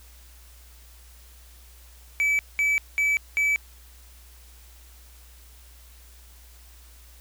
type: tone bursts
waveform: triangle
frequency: 2300 Hz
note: D7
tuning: 37 cents flat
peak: -18 dBFS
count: 4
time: 2.2-3.56 s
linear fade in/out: 0 ms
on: 190 ms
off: 200 ms
effects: added 60 Hz sine -48 dBFS peak until 7.2 s + white hiss -54 dBFS RMS until 7.2 s